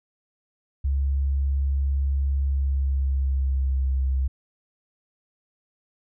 sine tone with pitch glide, 68.8 to 66.11 Hz, C#2 to C2, -12 to +19 cents, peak -20 dBFS, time 0.84-4.28 s, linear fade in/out 10 ms, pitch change -69 cents, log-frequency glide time 2.41-3.93 s, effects none

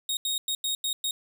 sawtooth tone bursts at uneven times, 3741 Hz, A#7, 5 cents sharp, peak -23 dBFS, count 6, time 0.09-0.17 / 0.25-0.38 / 0.48-0.55 / 0.64-0.75 / 0.84-0.93 / 1.04-1.11 s, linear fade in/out 2 ms, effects none

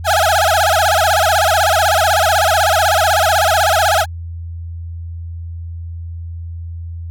30% pulse tone with vibrato, 731 Hz, F#5, 21 cents flat, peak -8 dBFS, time 0.04-4.06 s, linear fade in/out 50 ms, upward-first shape sine, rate 16 Hz, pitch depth 260 cents each way, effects added 84 Hz sine -24 dBFS peak until 7.1 s

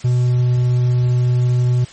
triangle tone, 123.7 Hz, B2, 3 cents sharp, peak -10 dBFS, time 0.04-1.85 s, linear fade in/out 10 ms, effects white hiss -40 dBFS RMS until 1.92 s + MP3 32 kbps

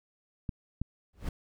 clicks, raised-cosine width 5 ms, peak -21 / -19 dBFS, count 2, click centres 0.492 / 0.816 s
brown noise with exponential growth, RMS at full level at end -29 dBFS, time 1.13-1.29 s, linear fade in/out 5 ms, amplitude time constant 34 ms
effects none

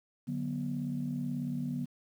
sine chord, B minor, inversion first, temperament equal with one note detuned, 146.83 / 185 / 243.4 Hz, D3 / F#3 / B3, 0 / 0 / -25 cents, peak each -36 / -39 / -34 dBFS, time 0.27-1.86 s, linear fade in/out 20 ms, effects tanh soft clip ceiling -24 dBFS + 10-bit

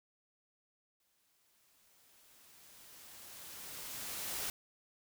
white noise with exponential growth, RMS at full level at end -38 dBFS, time 1-4.5 s, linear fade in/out 2 ms, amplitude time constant 760 ms, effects none

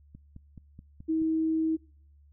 click train, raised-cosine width 5 ms, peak -33 dBFS, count 6, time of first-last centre 0.15-1.218 s, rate 4.68 Hz
sine tone, 319.8 Hz, D#4, 48 cents sharp, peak -24 dBFS, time 1.08-1.77 s, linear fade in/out 20 ms
effects noise-tail reverb RT60 0.6 s tail -26 dB re dry + added 72 Hz sine -55 dBFS peak until 2.32 s

